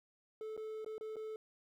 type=tone with dropouts; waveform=triangle; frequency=435.8 Hz; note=A4; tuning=17 cents flat; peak=-39 dBFS; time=0.41-1.36 s; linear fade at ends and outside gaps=1 ms; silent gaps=0.566-0.576 / 0.846-0.862 / 0.981-1.01 / 1.158-1.166 s; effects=12-bit